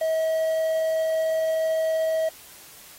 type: tone with quantisation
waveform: triangle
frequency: 641 Hz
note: E5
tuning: 49 cents flat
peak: -19 dBFS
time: 0.01-2.29 s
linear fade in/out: 5 ms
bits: 7
effects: white hiss -47 dBFS RMS until 2.98 s + AAC 48 kbps